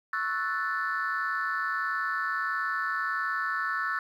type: chord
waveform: sine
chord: F# minor seventh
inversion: second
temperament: equal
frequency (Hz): 1108.7 / 1318.5 / 1480 / 1760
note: C#6 / E6 / F#6 / A6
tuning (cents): 0 / 0 / 0 / 0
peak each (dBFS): -34 / -31 / -32 / -31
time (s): 0.13-3.99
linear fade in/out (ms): 2
effects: tanh soft clip ceiling -21 dBFS + 10-bit